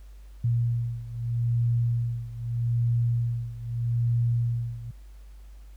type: beating tone pair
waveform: sine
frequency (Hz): 117.8 / 118.6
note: A#2 / A#2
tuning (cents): +19 / +30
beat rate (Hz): 0.8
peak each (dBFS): -25 / -28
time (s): 0.44-4.91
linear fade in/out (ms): 5
effects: added 50 Hz sine -43 dBFS peak until 5.76 s + pink hiss -63 dBFS RMS until 5.76 s